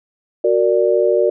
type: chord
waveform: sine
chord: Gb augmented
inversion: none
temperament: equal with one note detuned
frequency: 370 / 462.9 / 587.3 Hz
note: Gb4 / Bb4 / D5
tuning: 0 / -12 / 0 cents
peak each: -16 dBFS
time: 0.44-1.3 s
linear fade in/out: 5 ms
effects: none